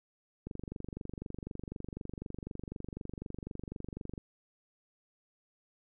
click train, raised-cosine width 3 ms, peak -27 dBFS, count 90, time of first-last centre 0.47-4.178 s, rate 24 Hz, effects none

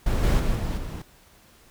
brown noise with level steps, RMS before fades -23 / -19 / -24 / -27 / -32 dBFS, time 0.06-1.02 s, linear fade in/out 5 ms, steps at 0.23 / 0.39 / 0.55 / 0.77 s, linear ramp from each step 10 ms, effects pink hiss -55 dBFS RMS until 1.7 s

